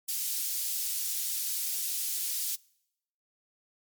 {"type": "high-pass noise", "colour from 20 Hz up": "white", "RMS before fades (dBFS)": -32, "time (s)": [0.08, 2.56], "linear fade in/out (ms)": 10, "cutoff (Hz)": 4500, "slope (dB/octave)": 12, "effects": ["noise-tail reverb RT60 0.8 s tail -25 dB re dry", "MP3 96 kbps"]}